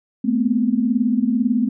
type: tone cluster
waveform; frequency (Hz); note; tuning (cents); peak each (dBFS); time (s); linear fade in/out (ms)
sine; 216.3 / 238.4 / 256.4; A3 / A#3 / C4; -29 / +39 / -35; -20; 0.24-1.69; 10
effects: none